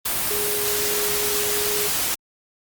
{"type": "tone in noise", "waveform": "sine", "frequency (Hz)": 415.3, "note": "G#4", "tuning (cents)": 0, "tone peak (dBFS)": -27, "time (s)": [0.3, 1.88], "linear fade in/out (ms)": 10, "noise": "white", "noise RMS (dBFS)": -23, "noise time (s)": [0.05, 2.15], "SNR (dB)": -7, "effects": ["Opus 32 kbps"]}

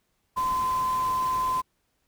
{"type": "tone in noise", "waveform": "sine", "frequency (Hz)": 1027, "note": "C6", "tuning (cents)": -33, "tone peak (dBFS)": -23, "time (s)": [0.36, 1.62], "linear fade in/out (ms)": 20, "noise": "pink", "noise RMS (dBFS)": -40, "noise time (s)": [0.36, 1.62], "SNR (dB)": 14, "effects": ["pink hiss -73 dBFS RMS until 2.07 s"]}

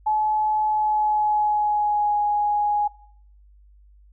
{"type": "tone with pitch glide", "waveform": "sine", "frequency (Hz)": [856, 830.7], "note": ["A5", "G#5"], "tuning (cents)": [-48, 0], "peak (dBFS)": -18, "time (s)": [0.06, 2.88], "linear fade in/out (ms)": 10, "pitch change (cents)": -52, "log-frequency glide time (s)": [0.66, 2.17], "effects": ["noise-tail reverb RT60 0.6 s tail -20 dB re dry", "added 50 Hz sine -49 dBFS peak until 4.12 s"]}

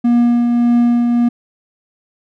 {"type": "tone with tremolo", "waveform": "triangle", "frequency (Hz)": 238.7, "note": "A#3", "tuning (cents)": 41, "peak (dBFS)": -6, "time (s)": [0.04, 1.29], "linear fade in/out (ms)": 10, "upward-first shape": "triangle", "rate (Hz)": 1.7, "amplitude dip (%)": 35, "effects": []}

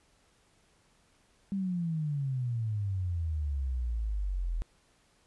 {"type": "exponential sweep", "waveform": "sine", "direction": "down", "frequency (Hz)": [199.7, 40.16], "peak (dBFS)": -29, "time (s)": [1.52, 4.62], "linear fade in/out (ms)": 0, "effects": ["pink hiss -67 dBFS RMS until 5.26 s", "resampled to 24000 Hz"]}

